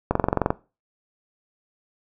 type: click train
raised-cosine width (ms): 1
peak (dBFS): -5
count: 10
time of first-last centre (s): 0.11-0.505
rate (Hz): 22.8
effects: noise-tail reverb RT60 0.3 s tail -19 dB re dry